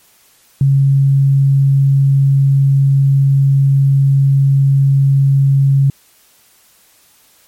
sine tone, 137.5 Hz, C#3, 14 cents flat, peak -7 dBFS, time 0.61-5.9 s, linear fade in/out 2 ms, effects white hiss -50 dBFS RMS until 7.47 s + MP3 64 kbps

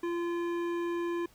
sine tone with hard clipping, 343.6 Hz, F4, 28 cents flat, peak -32 dBFS, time 0.03-1.26 s, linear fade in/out 5 ms, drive 13 dB, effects pink hiss -62 dBFS RMS until 1.34 s

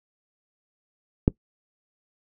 click, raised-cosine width 3 ms, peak -3 dBFS, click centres 1.279 s, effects noise-tail reverb RT60 0.1 s tail -22 dB re dry

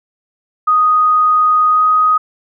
sine tone with pitch glide, 1244.5 to 1252.4 Hz, D#6 to D#6, 0 to +11 cents, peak -8 dBFS, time 0.67-2.18 s, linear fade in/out 10 ms, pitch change +11 cents, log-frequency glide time 1.7-1.83 s, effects none

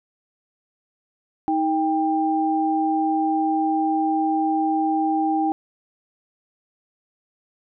sine tone pair together, 315.9 / 792.3 Hz, D#4 / G5, +26 / +18 cents, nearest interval octave + major third, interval 1592 cents, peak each -21 dBFS, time 1.48-5.52 s, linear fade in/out 0 ms, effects none

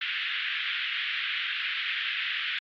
white band-pass noise, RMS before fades -31 dBFS, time 0.01-2.59 s, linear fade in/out 5 ms, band 1500 to 3400 Hz, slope 48 dB/octave, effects AAC 48 kbps

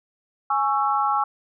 sine chord, C# minor, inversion second, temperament just, 831.5 / 1108.7 / 1330.5 Hz, G#5 / C#6 / E6, +2 / 0 / +16 cents, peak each -22 / -24 / -24 dBFS, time 0.5-1.24 s, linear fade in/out 5 ms, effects none

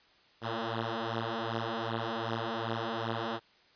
5% pulse beating tone pair, 112.8 / 115.4 Hz, A2 / A#2, +44 / -17 cents, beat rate 2.6 Hz, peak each -24 dBFS, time 0.41-3.4 s, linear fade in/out 50 ms, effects white hiss -63 dBFS RMS until 3.75 s + resampled to 11025 Hz

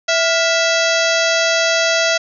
harmonic tone with a mistuned harmonic, 659.3 Hz, E5, in tune, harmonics 1 / 2 / 3 / 4 / 5 / 6 / 7 / 8 / 9 / 10, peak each -17 / -20 / -22 / -23 / -24 / -25 / -25 / -26 / -27 / -27 dBFS, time 0.08-2.18 s, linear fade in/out 10 ms, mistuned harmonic 2, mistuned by +120 cents, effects none

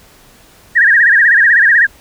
sine tone with vibrato, 1747 Hz, A6, 13 cents flat, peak -5 dBFS, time 0.75-1.87 s, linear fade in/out 20 ms, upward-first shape sine, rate 16 Hz, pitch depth 160 cents each way, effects pink hiss -44 dBFS RMS until 2 s

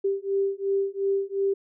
sine beating tone pair, 392 / 394.8 Hz, G4 / G4, 0 / +12 cents, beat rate 2.8 Hz, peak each -26 dBFS, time 0.04-1.54 s, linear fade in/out 10 ms, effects none

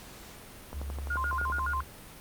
sine tone with pitch glide, 69.8 to 70.49 Hz, C#2 to C#2, +13 to +30 cents, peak -33 dBFS, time 0.72-1.85 s, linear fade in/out 50 ms, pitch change +17 cents, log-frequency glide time 0.82-1.4 s
click train, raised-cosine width 1 ms, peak -26 dBFS, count 11, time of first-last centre 0.73-1.585 s, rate 11.7 Hz
sine tone with vibrato, 1223 Hz, D#6, 30 cents flat, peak -29 dBFS, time 1.1-1.81 s, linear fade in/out 5 ms, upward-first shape square, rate 7.1 Hz, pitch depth 270 cents each way
effects pink hiss -48 dBFS RMS until 2.2 s + Opus 48 kbps

